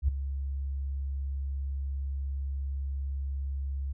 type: tone with ADSR envelope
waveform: sine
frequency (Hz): 68.6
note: C#2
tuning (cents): -17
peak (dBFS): -19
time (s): 0.02-3.93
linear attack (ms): 62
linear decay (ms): 8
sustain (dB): -11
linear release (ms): 12
effects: none